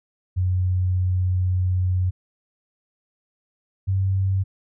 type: tone pair in turn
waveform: sine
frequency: 91.6 / 95.91 Hz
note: F#2 / G2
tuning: -17 / -37 cents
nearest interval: minor second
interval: 80 cents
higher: second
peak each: -18 dBFS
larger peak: neither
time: 0.36-2.11 / 3.87-4.44 s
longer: first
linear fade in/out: 20 ms
effects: none